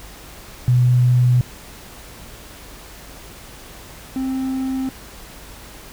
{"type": "tone pair in turn", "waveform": ["sine", "triangle"], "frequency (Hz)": [124, 263.1], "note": ["B2", "C4"], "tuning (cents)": [7, 10], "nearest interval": "octave + minor second", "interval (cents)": 1303, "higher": "second", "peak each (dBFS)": [-11, -18], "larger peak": "first", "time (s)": [[0.68, 1.41], [4.16, 4.89]], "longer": "neither", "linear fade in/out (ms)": 0, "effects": ["added 50 Hz sine -44 dBFS peak until 5.92 s", "pink hiss -40 dBFS RMS until 5.92 s"]}